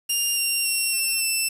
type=tone with pitch steps; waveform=10% pulse; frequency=2803 / 2768 / 2733 / 2698 / 2664 Hz; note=F7 / F7 / F7 / E7 / E7; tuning=+6 / -16 / -38 / +40 / +18 cents; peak=-13 dBFS; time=0.09-1.49 s; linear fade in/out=10 ms; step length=280 ms; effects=resampled to 32000 Hz + 7-bit

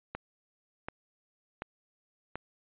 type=click train; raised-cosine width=0.5 ms; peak=-21 dBFS; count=4; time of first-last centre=0.15-2.356 s; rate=1.36 Hz; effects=resampled to 8000 Hz

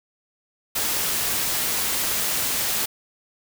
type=noise; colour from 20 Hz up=white; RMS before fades=-24 dBFS; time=0.75-2.86 s; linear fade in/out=10 ms; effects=none

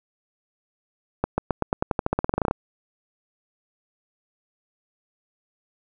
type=accelerating click train; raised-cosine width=1 ms; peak=-7 dBFS; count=19; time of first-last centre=1.24-2.511 s; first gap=140 ms; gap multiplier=0.91; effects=none

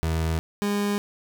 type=tone pair in turn; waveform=30% pulse; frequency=81 / 204.1 Hz; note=E2 / G#3; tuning=-30 / -30 cents; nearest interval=octave + major third; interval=1600 cents; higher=second; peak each=-20 dBFS; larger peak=neither; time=0.03-0.39 / 0.62-0.98 s; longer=neither; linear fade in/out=0 ms; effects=none

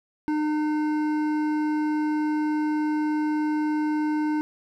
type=tone with hard clipping; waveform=sine; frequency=303.9 Hz; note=D#4; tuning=41 cents flat; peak=-24 dBFS; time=0.28-4.41 s; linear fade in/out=0 ms; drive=11 dB; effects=none

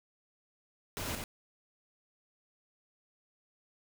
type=noise with echo; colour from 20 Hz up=pink; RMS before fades=-38 dBFS; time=0.97-1.15 s; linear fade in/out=0 ms; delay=89 ms; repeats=1; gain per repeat=-3 dB; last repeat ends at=1.239 s; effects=none

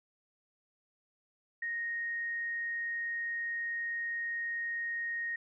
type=tone; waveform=sine; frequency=1864.7 Hz; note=A#6; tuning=in tune; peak=-33 dBFS; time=1.62-5.36 s; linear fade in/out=5 ms; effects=none

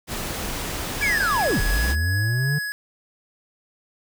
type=noise; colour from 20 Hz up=pink; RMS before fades=-29 dBFS; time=0.07-1.96 s; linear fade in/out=50 ms
type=tone with tremolo; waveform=square; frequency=1678 Hz; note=G#6; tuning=17 cents sharp; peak=-25 dBFS; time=1.01-2.72 s; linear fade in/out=0 ms; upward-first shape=triangle; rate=2.8 Hz; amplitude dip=25%
type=linear two-way sweep; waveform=triangle; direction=down then up; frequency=2349 to 33.07 to 151 Hz; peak=-18 dBFS; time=1.02-2.59 s; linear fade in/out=10 ms; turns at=1.61 s
effects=none

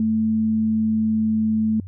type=tone with pitch glide; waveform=sine; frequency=220 to 218.5 Hz; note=A3 to A3; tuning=0 to -12 cents; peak=-17 dBFS; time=0-1.8 s; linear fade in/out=2 ms; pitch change=-12 cents; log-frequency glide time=0.21-1.43 s; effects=added 94 Hz sine -33 dBFS peak until 1.87 s

